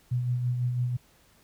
sine tone with tremolo, 123.47 Hz, B2, in tune, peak -23 dBFS, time 0.11-0.97 s, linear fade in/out 10 ms, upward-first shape sine, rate 6 Hz, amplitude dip 40%, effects pink hiss -61 dBFS RMS until 1.43 s

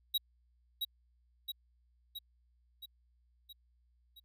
square tone with echo, 3834 Hz, A#7, 48 cents sharp, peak -29 dBFS, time 0.14-0.18 s, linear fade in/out 10 ms, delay 670 ms, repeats 6, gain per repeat -4 dB, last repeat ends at 4.2 s, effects added 60 Hz sine -68 dBFS peak until 4.24 s

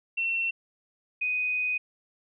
sine tone pair in turn, 2708 / 2495 Hz, E7 / D#7, +46 / +4 cents, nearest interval minor second, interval 142 cents, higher first, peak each -25 dBFS, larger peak neither, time 0.17-0.51 / 1.21-1.78 s, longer second, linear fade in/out 10 ms, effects none

